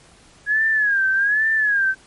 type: tone with vibrato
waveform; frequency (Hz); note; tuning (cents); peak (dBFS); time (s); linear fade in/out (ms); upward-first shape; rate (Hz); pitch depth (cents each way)
sine; 1661.2; G#6; 0; -15; 0.46-1.95; 50; sine; 1.2; 120
effects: pink hiss -50 dBFS RMS until 2.06 s + MP3 48 kbps